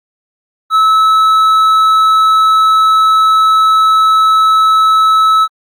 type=tone with hard clipping; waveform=sine; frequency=1300 Hz; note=E6; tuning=24 cents flat; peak=-7 dBFS; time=0.7-5.48 s; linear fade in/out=50 ms; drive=5 dB; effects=Opus 48 kbps